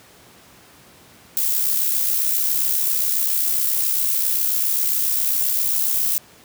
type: noise with amplitude modulation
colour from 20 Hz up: violet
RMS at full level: -18 dBFS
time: 1.37-6.18 s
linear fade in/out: 0 ms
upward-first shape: sine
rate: 67.4 Hz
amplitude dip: 45%
effects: pink hiss -48 dBFS RMS until 6.44 s + high-pass 100 Hz 12 dB/octave